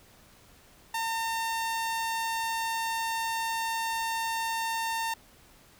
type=tone; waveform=sawtooth; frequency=908 Hz; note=A#5; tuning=46 cents flat; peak=-25 dBFS; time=0.94-5.14 s; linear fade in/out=5 ms; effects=pink hiss -57 dBFS RMS until 5.79 s